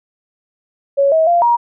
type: tone with pitch steps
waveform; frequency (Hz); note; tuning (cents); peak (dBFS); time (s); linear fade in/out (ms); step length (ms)
sine; 557 / 641 / 692 / 948; C#5 / E5 / F5 / A#5; +8 / -49 / -16 / +29; -9; 0.97-1.57; 20; 150
effects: none